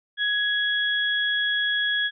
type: tone pair together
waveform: sine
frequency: 1669 / 3338 Hz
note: G#6 / G#7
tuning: +8 / +8 cents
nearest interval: octave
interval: 1200 cents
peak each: -23 / -25 dBFS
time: 0.17-2.11 s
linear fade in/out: 50 ms
effects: none